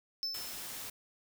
triangle tone with exponential decay, 5274 Hz, E8, in tune, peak -30 dBFS, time 0.23-0.83 s, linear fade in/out 0 ms, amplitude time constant 130 ms
white noise, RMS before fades -43 dBFS, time 0.34-0.9 s, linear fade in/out 5 ms
effects none

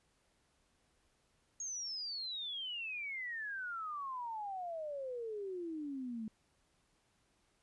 sine exponential sweep, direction down, 6645 to 213.8 Hz, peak -39 dBFS, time 1.6-6.28 s, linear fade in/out 2 ms, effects pink hiss -75 dBFS RMS until 7.62 s + resampled to 24000 Hz

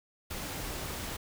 pink noise, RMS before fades -38 dBFS, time 0.3-1.17 s, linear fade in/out 10 ms, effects none

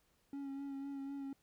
triangle tone with vibrato, 276.6 Hz, C#4, 4 cents flat, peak -39 dBFS, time 0.33-1.33 s, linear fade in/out 2 ms, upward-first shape sine, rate 4 Hz, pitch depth 24 cents each way, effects pink hiss -75 dBFS RMS until 1.42 s

